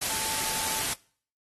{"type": "tone in noise", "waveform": "sine", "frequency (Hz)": 880, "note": "A5", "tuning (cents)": 0, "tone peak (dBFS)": -38, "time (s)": [0.09, 0.82], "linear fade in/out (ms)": 10, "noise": "white", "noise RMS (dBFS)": -29, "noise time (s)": [0.01, 0.94], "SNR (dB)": -12, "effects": ["noise-tail reverb RT60 0.5 s tail -23 dB re dry", "AAC 32 kbps"]}